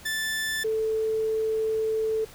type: tone pair in turn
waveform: sawtooth / sine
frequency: 1760 / 440 Hz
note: A6 / A4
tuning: 0 / 0 cents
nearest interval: 2 octaves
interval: 2400 cents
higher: first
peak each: -23 dBFS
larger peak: neither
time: 0.05-0.64 / 0.64-2.25 s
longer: second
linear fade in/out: 10 ms
effects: pink hiss -48 dBFS RMS until 2.34 s